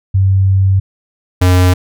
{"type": "tone pair in turn", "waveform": ["sine", "square"], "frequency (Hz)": [96.1, 90.71], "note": ["G2", "F#2"], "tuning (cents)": [-34, -34], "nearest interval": "minor second", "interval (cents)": 100, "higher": "first", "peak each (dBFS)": -7, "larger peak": "neither", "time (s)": [[0.14, 0.8], [1.41, 1.74]], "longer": "first", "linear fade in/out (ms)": 10, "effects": []}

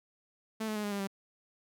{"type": "tone with pitch steps", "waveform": "sawtooth", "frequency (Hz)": [220, 215, 210.1, 205.3, 200.6, 196], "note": ["A3", "A3", "G#3", "G#3", "G3", "G3"], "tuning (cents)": [0, -40, 20, -20, 40, 0], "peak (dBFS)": -29, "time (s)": [0.6, 1.074], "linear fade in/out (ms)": 10, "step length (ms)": 79, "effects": []}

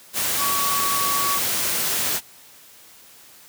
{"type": "tone in noise", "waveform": "sine", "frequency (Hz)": 1130, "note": "C#6", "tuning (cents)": 33, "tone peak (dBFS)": -23, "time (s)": [0.37, 1.41], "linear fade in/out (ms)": 50, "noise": "white", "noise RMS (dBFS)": -23, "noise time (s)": [0.13, 2.21], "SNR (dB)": -3, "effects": ["white hiss -48 dBFS RMS until 3.48 s", "high-pass 80 Hz 12 dB/octave"]}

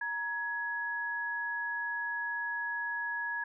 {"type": "tone pair together", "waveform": "sine", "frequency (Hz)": [941, 1676.7], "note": ["A#5", "G#6"], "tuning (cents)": [16, 16], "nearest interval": "minor seventh", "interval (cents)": 1000, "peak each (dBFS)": [-39, -33], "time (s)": [0.01, 3.44], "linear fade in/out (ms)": 5, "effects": []}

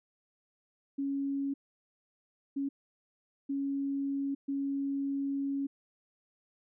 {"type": "tone bursts at uneven times", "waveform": "sine", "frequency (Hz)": 277.2, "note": "C#4", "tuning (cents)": 0, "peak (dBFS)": -30, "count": 4, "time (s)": [[0.98, 1.54], [2.56, 2.69], [3.49, 4.35], [4.48, 5.67]], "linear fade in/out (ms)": 10, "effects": []}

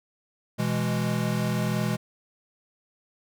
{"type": "chord", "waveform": "square", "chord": "E major", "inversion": "second", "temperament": "equal", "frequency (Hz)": [123.47, 164.81, 207.7], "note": ["B2", "E3", "G#3"], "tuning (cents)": [0, 0, 0], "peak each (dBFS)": [-29, -30, -29], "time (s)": [0.58, 1.97], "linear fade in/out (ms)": 20, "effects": []}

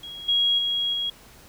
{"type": "tone with level steps", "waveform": "sine", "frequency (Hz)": 3300, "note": "G#7", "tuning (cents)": -12, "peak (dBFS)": [-35, -18, -22, -24], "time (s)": [0.03, 1.1], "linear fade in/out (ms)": 5, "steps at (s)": [0.28, 0.58, 0.93], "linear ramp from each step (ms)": 10, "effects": ["pink hiss -50 dBFS RMS until 1.48 s"]}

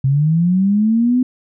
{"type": "linear sweep", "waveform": "sine", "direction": "up", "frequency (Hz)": [130.81, 256.2], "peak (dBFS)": -11, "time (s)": [0.04, 1.23], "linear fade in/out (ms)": 5, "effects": []}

